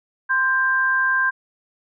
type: tone pair together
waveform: sine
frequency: 1039.2 / 1585 Hz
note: C6 / G6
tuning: -12 / +19 cents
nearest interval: perfect fifth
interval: 731 cents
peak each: -23 / -17 dBFS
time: 0.29-1.31 s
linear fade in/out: 20 ms
effects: none